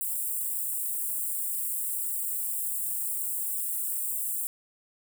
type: high-pass noise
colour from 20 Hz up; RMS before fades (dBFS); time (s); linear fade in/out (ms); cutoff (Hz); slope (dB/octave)
white; -31; 0.01-4.47; 0; 7700; 96
effects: none